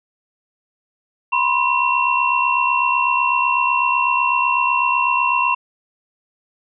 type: tone cluster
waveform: sine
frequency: 978 / 1046 / 2722 Hz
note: B5 / C6 / F7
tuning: -17 / -1 / -45 cents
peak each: -19 dBFS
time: 1.32-5.55 s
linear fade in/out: 10 ms
effects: none

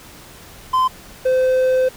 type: tone pair in turn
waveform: triangle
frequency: 1030 / 515 Hz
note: C6 / C5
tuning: -28 / -28 cents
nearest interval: octave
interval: 1200 cents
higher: first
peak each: -11 dBFS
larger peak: neither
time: 0.73-0.88 / 1.25-1.89 s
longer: second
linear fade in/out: 10 ms
effects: pink hiss -41 dBFS RMS until 1.96 s

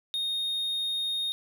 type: tone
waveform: triangle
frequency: 3704 Hz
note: A#7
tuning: 12 cents flat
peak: -26 dBFS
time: 0.14-1.32 s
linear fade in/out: 0 ms
effects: none

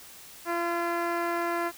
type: tone with low-pass filter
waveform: 10% pulse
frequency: 342.1 Hz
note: F4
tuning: 36 cents flat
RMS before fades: -29 dBFS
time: 0.45-1.72 s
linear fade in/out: 50 ms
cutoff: 2000 Hz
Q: 0.62
effects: white hiss -48 dBFS RMS until 1.77 s

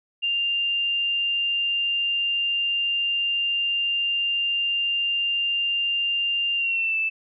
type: tone with pitch glide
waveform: sine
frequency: 2794 to 2639 Hz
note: F7 to E7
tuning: 0 to +1 cents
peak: -21 dBFS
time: 0.22-7.1 s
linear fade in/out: 20 ms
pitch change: -99 cents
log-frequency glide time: 6.56-6.97 s
effects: none

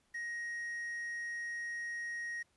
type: tone with quantisation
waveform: triangle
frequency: 1880 Hz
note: A#6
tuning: 14 cents sharp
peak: -36 dBFS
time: 0.14-2.43 s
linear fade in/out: 10 ms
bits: 10
effects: pink hiss -74 dBFS RMS until 2.56 s + resampled to 24000 Hz

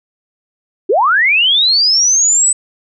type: linear sweep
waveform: sine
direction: up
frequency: 329.6 to 8100 Hz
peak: -8 dBFS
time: 0.89-2.53 s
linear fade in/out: 10 ms
effects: none

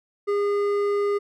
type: tone with hard clipping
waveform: triangle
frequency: 407.3 Hz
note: G#4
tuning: 34 cents flat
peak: -22 dBFS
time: 0.27-1.19 s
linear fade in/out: 20 ms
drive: 12 dB
effects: none

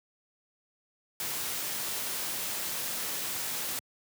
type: noise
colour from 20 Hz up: white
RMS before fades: -34 dBFS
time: 1.2-3.79 s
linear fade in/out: 0 ms
effects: high-pass 100 Hz 12 dB/octave

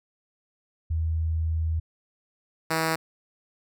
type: tone pair in turn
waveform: sine / 5% pulse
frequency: 80.6 / 161.2 Hz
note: E2 / E3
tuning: -38 / -38 cents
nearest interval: octave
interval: 1200 cents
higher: second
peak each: -23 / -12 dBFS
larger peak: second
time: 0.9-1.8 / 2.7-2.96 s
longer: first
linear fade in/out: 10 ms
effects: none

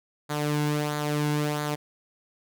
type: tone with flanger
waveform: sawtooth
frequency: 148.7 Hz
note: D3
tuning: 22 cents sharp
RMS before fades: -27 dBFS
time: 0.29-1.76 s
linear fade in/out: 20 ms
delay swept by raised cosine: 0.36 to 1.66 ms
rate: 1.5 Hz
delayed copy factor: -0.55
effects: none

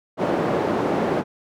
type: band-pass noise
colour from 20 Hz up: white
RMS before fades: -22 dBFS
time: 0.17-1.24 s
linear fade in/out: 50 ms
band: 180 to 580 Hz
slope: 12 dB/octave
effects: none

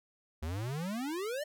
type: exponential sweep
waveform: square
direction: up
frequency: 73.42 to 622.3 Hz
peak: -35 dBFS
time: 0.42-1.44 s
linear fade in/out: 10 ms
effects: none

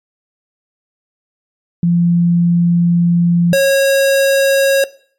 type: tone pair in turn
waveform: sine / square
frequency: 172.3 / 547 Hz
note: F3 / C#5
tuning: -23 / -23 cents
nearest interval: octave + minor sixth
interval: 2000 cents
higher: second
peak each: -9 dBFS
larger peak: neither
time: 1.83-3.53 / 3.53-4.84 s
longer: first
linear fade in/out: 2 ms
effects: noise-tail reverb RT60 0.5 s tail -19 dB re dry + MP3 64 kbps

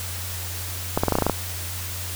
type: clicks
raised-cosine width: 1 ms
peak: -5 dBFS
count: 9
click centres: 0.975 / 1.035 / 1.083 / 1.123 / 1.154 / 1.186 / 1.223 / 1.266 / 1.297 s
effects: added 90 Hz sine -32 dBFS peak until 2.15 s + white hiss -33 dBFS RMS until 2.15 s

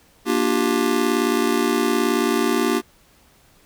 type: chord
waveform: square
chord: G minor seventh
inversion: first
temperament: just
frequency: 235.2 / 294 / 352.8 / 392 Hz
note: Bb3 / D4 / F4 / G4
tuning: +16 / +2 / +18 / 0 cents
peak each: -24 dBFS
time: 0.25-2.82 s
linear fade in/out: 50 ms
effects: pink hiss -55 dBFS RMS until 3.65 s

